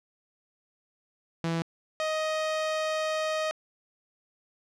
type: tone pair in turn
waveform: sawtooth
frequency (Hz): 165.7 / 625.6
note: E3 / D#5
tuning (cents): +9 / +9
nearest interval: octave + major seventh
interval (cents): 2300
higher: second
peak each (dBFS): -23 / -23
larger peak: neither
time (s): 1.44-1.62 / 2-3.51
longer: second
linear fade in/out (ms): 0
effects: low-pass 6000 Hz 12 dB/octave